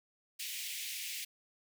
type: high-pass noise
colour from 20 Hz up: pink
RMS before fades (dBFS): -41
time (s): 0.39-1.25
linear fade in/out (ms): 10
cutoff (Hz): 2100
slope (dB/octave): 48
effects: none